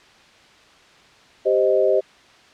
sine chord, C minor, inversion second, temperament equal, 392 / 523.3 / 622.3 Hz, G4 / C5 / Eb5, 0 / 0 / 0 cents, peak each -19 dBFS, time 1.45-2.01 s, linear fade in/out 20 ms, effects white hiss -50 dBFS RMS until 2.53 s + low-pass 4000 Hz 12 dB/octave

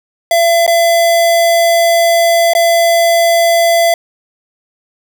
square tone with dropouts, 675 Hz, E5, 41 cents sharp, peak -8 dBFS, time 0.31-3.94 s, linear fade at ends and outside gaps 2 ms, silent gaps 0.665-0.677 / 2.535-2.55 s, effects none

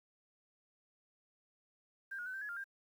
sine tone with pitch steps, 1588 / 1442 / 1513 / 1566 / 1687 / 1400 / 1594 Hz, G6 / F#6 / F#6 / G6 / G#6 / F6 / G6, +22 / -45 / +38 / -2 / +27 / +4 / +28 cents, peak -40 dBFS, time 2.11-2.642 s, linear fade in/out 10 ms, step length 76 ms, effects 11-bit

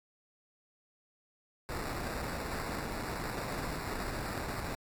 pink noise with sample-and-hold, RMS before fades -38 dBFS, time 1.69-4.75 s, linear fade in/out 0 ms, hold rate 3150 Hz, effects AAC 64 kbps

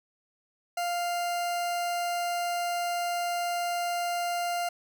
40% pulse tone, 698.5 Hz, F5, in tune, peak -27 dBFS, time 0.77-4.69 s, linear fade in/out 5 ms, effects none

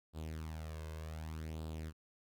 sawtooth tone with flanger, 79 Hz, D#2, 27 cents sharp, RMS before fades -44 dBFS, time 0.13-1.93 s, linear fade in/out 50 ms, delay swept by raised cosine 0.24 to 1.94 ms, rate 0.66 Hz, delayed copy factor +0.65, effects none

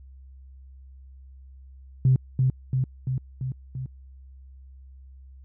sine tone with echo, 130 Hz, C3, 11 cents flat, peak -14 dBFS, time 2.05-2.16 s, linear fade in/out 2 ms, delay 340 ms, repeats 5, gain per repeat -3 dB, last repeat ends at 3.86 s, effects tanh soft clip ceiling -10 dBFS + added 66 Hz sine -44 dBFS peak until 5.44 s

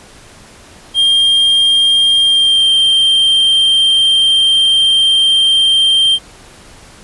triangle tone with pitch glide, 3206 to 3162 Hz, G7 to G7, +38 to +14 cents, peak -6 dBFS, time 0.94-6.19 s, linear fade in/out 50 ms, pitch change -24 cents, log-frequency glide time 2.2-2.7 s, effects pink hiss -39 dBFS RMS until 7.03 s + resampled to 24000 Hz

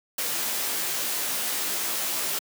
white noise with comb filter, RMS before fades -28 dBFS, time 0.18-2.39 s, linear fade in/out 5 ms, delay 16 ms, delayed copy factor -0.8, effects high-pass 200 Hz 12 dB/octave

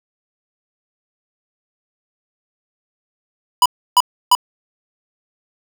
square tone bursts, 987.8 Hz, B5, in tune, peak -8 dBFS, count 3, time 3.62-4.351 s, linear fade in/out 2 ms, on 37 ms, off 310 ms, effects none

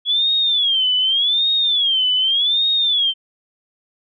sine tone with vibrato, 3343 Hz, G#7, 11 cents sharp, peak -14 dBFS, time 0.05-3.14 s, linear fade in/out 50 ms, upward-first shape sine, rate 0.85 Hz, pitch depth 190 cents each way, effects none

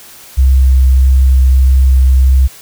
sine tone with vibrato, 65.4 Hz, C2, in tune, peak -4 dBFS, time 0.37-2.48 s, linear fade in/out 20 ms, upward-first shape sine, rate 1.6 Hz, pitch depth 9 cents each way, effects white hiss -36 dBFS RMS until 2.61 s

